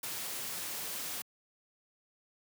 white noise, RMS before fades -39 dBFS, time 0.03-1.22 s, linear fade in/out 5 ms, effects high-pass 100 Hz 12 dB/octave

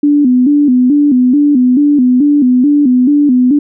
sine tone with vibrato, 270.2 Hz, C#4, 44 cents flat, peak -5 dBFS, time 0.03-3.59 s, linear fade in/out 5 ms, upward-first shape square, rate 2.3 Hz, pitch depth 130 cents each way, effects none

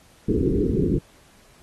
white low-pass noise, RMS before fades -21 dBFS, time 0.28-0.99 s, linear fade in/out 5 ms, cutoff 450 Hz, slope 96 dB/octave, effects pink hiss -55 dBFS RMS until 1.62 s + AAC 32 kbps

